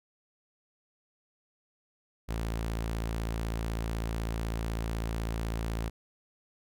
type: tone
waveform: sawtooth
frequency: 56 Hz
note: A1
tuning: 31 cents sharp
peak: -27 dBFS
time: 2.28-5.9 s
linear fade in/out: 20 ms
effects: none